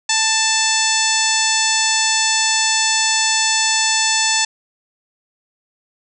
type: harmonic tone with a mistuned harmonic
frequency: 880 Hz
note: A5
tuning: in tune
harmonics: 1 / 2 / 3 / 4 / 5 / 6 / 7 / 8 / 9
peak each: -23 / -23 / -23 / -23 / -23 / -23 / -23 / -23 / -23 dBFS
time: 0.09-4.45 s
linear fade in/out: 5 ms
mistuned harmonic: 2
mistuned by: +18 cents
effects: none